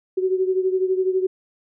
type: beating tone pair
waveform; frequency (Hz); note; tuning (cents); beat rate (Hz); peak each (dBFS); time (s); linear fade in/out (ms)
sine; 372.6 / 384.6; F#4 / G4; +12 / -33; 12; -19 / -24; 0.17-1.27; 10
effects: none